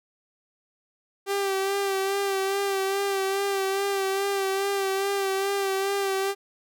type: tone with vibrato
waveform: sawtooth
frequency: 392 Hz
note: G4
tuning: in tune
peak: -20 dBFS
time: 1.26-6.35 s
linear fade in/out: 50 ms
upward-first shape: sine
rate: 2.4 Hz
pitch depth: 33 cents each way
effects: none